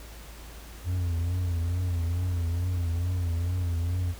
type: tone with vibrato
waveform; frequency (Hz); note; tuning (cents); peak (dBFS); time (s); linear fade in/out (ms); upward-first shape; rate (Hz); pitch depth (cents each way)
triangle; 87.31; F2; 0; -23; 0.84-4.15; 50; triangle; 2.3; 87
effects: added 55 Hz sine -43 dBFS peak until 4.19 s + pink hiss -48 dBFS RMS until 4.19 s